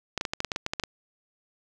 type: clicks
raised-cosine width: 0.2 ms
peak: -11 dBFS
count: 12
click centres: 0.177 / 0.211 / 0.252 / 0.335 / 0.404 / 0.447 / 0.518 / 0.561 / 0.664 / 0.735 / 0.798 / 0.837 s
effects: none